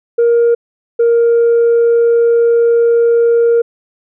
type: tone pair in turn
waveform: sine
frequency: 469.7 / 467.3 Hz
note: A#4 / A#4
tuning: +13 / +4 cents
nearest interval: unison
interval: 9 cents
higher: first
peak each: -5 dBFS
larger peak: neither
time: 0.18-0.55 / 0.99-3.62 s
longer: second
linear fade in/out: 10 ms
effects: tanh soft clip ceiling -5 dBFS